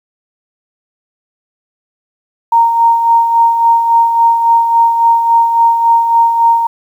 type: tone with tremolo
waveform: sine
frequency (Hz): 926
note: A#5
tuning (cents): -12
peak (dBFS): -4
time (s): 2.52-6.67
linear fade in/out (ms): 5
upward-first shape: sine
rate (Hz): 3.6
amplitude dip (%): 50
effects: 7-bit